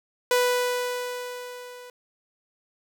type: tone with level ramp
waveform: sawtooth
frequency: 494.1 Hz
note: B4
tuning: 1 cent sharp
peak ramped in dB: -14 to -38 dBFS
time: 0.31-1.9 s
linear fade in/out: 2 ms
effects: none